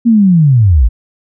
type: linear sweep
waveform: sine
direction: down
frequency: 240 to 48.22 Hz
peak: -4 dBFS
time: 0.05-0.89 s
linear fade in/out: 20 ms
effects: none